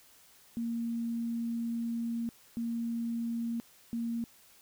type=tone bursts at uneven times; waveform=sine; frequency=232.3 Hz; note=A#3; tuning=6 cents flat; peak=-31 dBFS; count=3; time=0.57-2.29 / 2.57-3.6 / 3.93-4.24 s; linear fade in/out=0 ms; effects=white hiss -60 dBFS RMS until 4.61 s